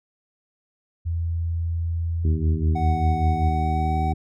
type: tone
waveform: sine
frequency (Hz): 83.8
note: E2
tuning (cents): +29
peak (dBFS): -22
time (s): 1.05-3.5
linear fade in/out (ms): 20
type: harmonic tone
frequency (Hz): 78.7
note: D#2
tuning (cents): +20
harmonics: 1 / 2 / 3 / 4 / 5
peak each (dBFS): -22 / -28 / -32 / -34 / -36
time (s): 2.24-4.14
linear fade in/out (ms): 10
type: tone with pitch glide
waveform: triangle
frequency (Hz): 743 to 756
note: F#5 to F#5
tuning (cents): +7 to +37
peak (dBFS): -23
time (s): 2.75-4.13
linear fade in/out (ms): 10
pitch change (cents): +30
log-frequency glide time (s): 3.28-3.99
effects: none